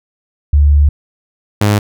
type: tone pair in turn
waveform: sine / sawtooth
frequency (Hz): 72.6 / 103.66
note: D2 / G#2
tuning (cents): -19 / -3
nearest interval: tritone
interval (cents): 616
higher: second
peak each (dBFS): -5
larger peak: neither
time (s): 0.53-0.89 / 1.61-1.79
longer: first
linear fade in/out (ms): 5
effects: none